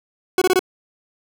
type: tone bursts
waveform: 40% pulse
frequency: 370 Hz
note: F#4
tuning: in tune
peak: -12 dBFS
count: 4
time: 0.38-0.593 s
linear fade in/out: 2 ms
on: 36 ms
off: 23 ms
effects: none